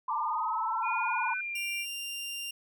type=tone with vibrato; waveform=sine; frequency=951 Hz; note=A#5; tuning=34 cents sharp; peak=-29 dBFS; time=0.08-1.34 s; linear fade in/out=5 ms; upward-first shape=sine; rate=20 Hz; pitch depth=150 cents each way
type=exponential sweep; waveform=sine; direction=up; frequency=1174.7 to 1519 Hz; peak=-34 dBFS; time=0.09-1.41 s; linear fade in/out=5 ms
type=tone with pitch glide; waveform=sine; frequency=2447 to 2366 Hz; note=D#7 to D7; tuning=-29 to +12 cents; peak=-33 dBFS; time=0.82-1.86 s; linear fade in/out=50 ms; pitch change=-59 cents; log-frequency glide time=1.01-1.7 s
type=tone; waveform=sawtooth; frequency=2790 Hz; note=F7; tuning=2 cents flat; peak=-32 dBFS; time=1.55-2.51 s; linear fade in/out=5 ms
effects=none